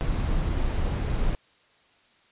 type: noise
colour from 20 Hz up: brown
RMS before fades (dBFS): -25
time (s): 0.01-1.35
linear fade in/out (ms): 0
effects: white hiss -61 dBFS RMS until 2.31 s + resampled to 8000 Hz